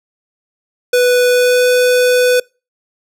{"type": "tone with pitch glide", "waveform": "square", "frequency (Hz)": [494.2, 497.6], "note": ["B4", "B4"], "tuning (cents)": [1, 13], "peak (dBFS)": -9, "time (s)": [0.93, 2.4], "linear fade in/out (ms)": 5, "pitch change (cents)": 12, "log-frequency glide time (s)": [1.29, 1.67], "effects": ["noise-tail reverb RT60 0.3 s tail -26 dB re dry"]}